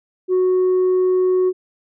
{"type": "tone", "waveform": "sine", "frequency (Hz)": 368.7, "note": "F#4", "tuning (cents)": -6, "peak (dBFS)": -11, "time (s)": [0.28, 1.53], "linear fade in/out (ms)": 50, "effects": ["tanh soft clip ceiling -12 dBFS"]}